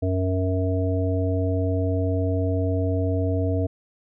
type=harmonic tone; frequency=93 Hz; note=F#2; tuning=9 cents sharp; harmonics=1 / 3 / 5 / 7; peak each=-22 / -27 / -29 / -30 dBFS; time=0.02-3.67 s; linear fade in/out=10 ms; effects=none

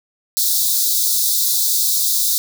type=high-pass noise; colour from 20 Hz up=white; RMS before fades=-17 dBFS; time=0.37-2.38 s; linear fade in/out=0 ms; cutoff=3600 Hz; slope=96 dB/octave; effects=none

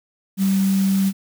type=tone in noise; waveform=sine; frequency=193.7 Hz; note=G3; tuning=20 cents flat; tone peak=-15 dBFS; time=0.37-1.13 s; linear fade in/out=50 ms; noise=white; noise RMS=-33 dBFS; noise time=0.37-1.13 s; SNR=+15 dB; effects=none

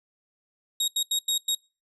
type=tone bursts at uneven times; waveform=25% pulse; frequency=3770 Hz; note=A#7; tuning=19 cents sharp; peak=-19 dBFS; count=5; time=0.8-0.88 / 0.96-1.03 / 1.11-1.19 / 1.28-1.38 / 1.48-1.55 s; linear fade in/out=5 ms; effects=noise-tail reverb RT60 0.3 s tail -24 dB re dry + resampled to 32000 Hz

